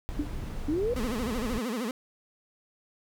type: noise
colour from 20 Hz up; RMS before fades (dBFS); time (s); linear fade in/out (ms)
brown; -35; 0.09-1.59; 0
type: tone with exponential decay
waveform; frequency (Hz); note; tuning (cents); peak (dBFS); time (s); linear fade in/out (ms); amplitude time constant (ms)
sine; 293.7; D4; 0; -23; 0.19-0.32; 5; 27
type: linear sweep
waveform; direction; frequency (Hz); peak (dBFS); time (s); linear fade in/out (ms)
sine; up; 278.8 to 507; -25; 0.68-0.94; 5
type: tone with vibrato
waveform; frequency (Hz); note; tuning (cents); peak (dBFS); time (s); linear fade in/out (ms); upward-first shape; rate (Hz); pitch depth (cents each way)
30% pulse; 233.1; A#3; 0; -27; 0.96-1.91; 2; sine; 13; 190
effects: none